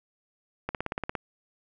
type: click train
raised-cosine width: 0.5 ms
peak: -15 dBFS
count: 9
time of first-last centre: 0.69-1.152 s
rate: 17.3 Hz
effects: none